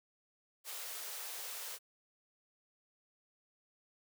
white high-pass noise, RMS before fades -44 dBFS, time 0.64-1.79 s, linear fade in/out 50 ms, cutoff 400 Hz, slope 96 dB/octave, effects none

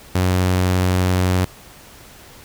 sawtooth tone, 91.7 Hz, F#2, 15 cents flat, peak -11 dBFS, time 0.15-1.45 s, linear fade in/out 5 ms, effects pink hiss -43 dBFS RMS until 2.44 s

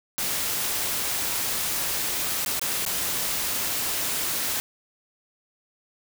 white noise with dropouts, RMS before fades -27 dBFS, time 0.18-4.6 s, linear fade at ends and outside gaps 0 ms, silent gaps 2.448-2.461 / 2.595-2.615 / 2.851-2.863 s, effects none

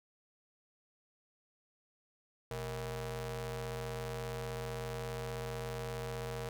sawtooth ring-modulated tone, 171.6 Hz, F3, 30 cents flat, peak -31 dBFS, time 2.51-6.49 s, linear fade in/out 0 ms, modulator 295 Hz, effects none

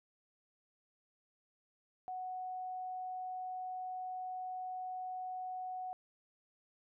sine tone, 740 Hz, F#5, in tune, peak -39 dBFS, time 2.08-5.93 s, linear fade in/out 0 ms, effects none

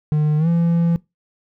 triangle tone with pitch glide, 151.4 to 168.96 Hz, D#3 to E3, -47 to +43 cents, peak -12 dBFS, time 0.12-0.96 s, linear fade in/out 0 ms, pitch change +190 cents, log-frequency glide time 0.38-0.48 s, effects noise-tail reverb RT60 0.2 s tail -21 dB re dry

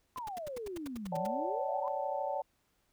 sine exponential two-way sweep, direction down then up, 1055 to 159.4 to 1055 Hz, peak -38 dBFS, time 0.16-1.88 s, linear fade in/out 0 ms, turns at 1.17 s
pink noise bursts, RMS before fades -46 dBFS, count 12, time 0.17-1.268 s, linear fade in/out 5 ms, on 20 ms, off 78 ms
sine chord, D major seventh, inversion third, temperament equal with one note detuned, 554.4 / 587.3 / 756 / 880 Hz, C#5 / D5 / F#5 / A5, 0 / 0 / +37 / 0 cents, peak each -38 dBFS, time 1.12-2.42 s, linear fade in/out 5 ms
effects pink hiss -75 dBFS RMS until 2.92 s

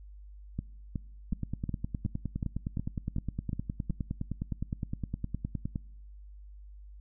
two click trains, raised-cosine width 5 ms, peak -20 / -20 dBFS, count 10 / 44, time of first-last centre 0.59-3.899 / 1.33-5.758 s, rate 2.72 / 9.71 Hz, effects noise-tail reverb RT60 0.9 s tail -25 dB re dry + added 50 Hz sine -46 dBFS peak until 7 s

